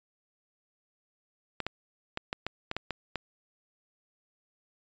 clicks, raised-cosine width 0.3 ms, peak -16 dBFS, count 9, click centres 1.603 / 1.666 / 2.174 / 2.329 / 2.466 / 2.714 / 2.766 / 2.907 / 3.157 s, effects resampled to 16000 Hz

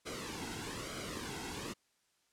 pink noise with flanger, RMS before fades -42 dBFS, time 0.05-1.74 s, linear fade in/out 20 ms, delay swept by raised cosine 1.1 to 1.72 ms, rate 1.1 Hz, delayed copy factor -0.7, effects white hiss -75 dBFS RMS until 2.32 s + low-pass 9000 Hz 12 dB/octave

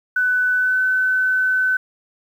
sine tone with pitch glide, 1497 to 1514.4 Hz, F#6 to F#6, +20 to +40 cents, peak -15 dBFS, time 0.16-1.77 s, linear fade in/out 5 ms, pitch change +20 cents, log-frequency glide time 0.51-0.81 s, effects 8-bit

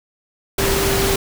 sine tone in noise, 392 Hz, G4, in tune, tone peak -20 dBFS, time 0.58-1.16 s, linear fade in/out 5 ms, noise pink, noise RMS -19 dBFS, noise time 0.58-1.16 s, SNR -4 dB, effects none

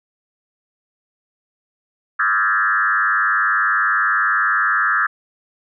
sine tone with frequency modulation, 1480 Hz, F#6, in tune, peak -14 dBFS, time 2.19-5.07 s, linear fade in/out 10 ms, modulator 100 Hz, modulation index 2.8, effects none

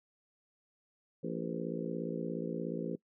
harmonic tone with a mistuned harmonic, 57 Hz, A#1, 38 cents flat, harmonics 3 / 4 / 5 / 6 / 7 / 8 / 9, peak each -40 / -41 / -42 / -43 / -43 / -44 / -45 dBFS, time 1.23-2.96 s, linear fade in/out 10 ms, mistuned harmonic 8, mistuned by +60 cents, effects noise-tail reverb RT60 0.1 s tail -22 dB re dry

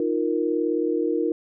sine chord, Eb suspended second, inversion none, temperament just, 311.1 / 350 / 466.7 Hz, Eb4 / F4 / Bb4, 0 / +4 / +2 cents, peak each -25 dBFS, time 0-1.32 s, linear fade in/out 2 ms, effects none

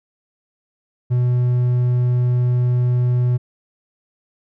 triangle tone, 123.47 Hz, B2, in tune, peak -12 dBFS, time 1.1-3.38 s, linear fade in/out 20 ms, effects none

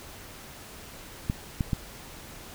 clicks, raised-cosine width 5 ms, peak -13 dBFS, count 3, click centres 1.299 / 1.608 / 1.732 s, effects pink hiss -45 dBFS RMS until 2.54 s

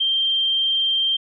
sine tone, 3161 Hz, G7, 14 cents sharp, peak -17 dBFS, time 0-1.17 s, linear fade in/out 10 ms, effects none

